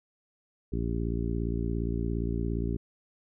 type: harmonic tone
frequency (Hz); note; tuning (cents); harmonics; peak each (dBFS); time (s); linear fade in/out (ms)
57.3; A#1; -29; 1 / 2 / 3 / 4 / 5 / 6 / 7; -31 / -34 / -36 / -37 / -38 / -39 / -39; 0.72-2.77; 10
effects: none